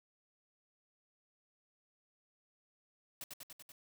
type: noise with echo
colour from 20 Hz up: white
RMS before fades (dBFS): -45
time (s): 3.21-3.24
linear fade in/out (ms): 2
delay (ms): 96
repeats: 5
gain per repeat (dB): -2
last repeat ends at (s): 3.72
effects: none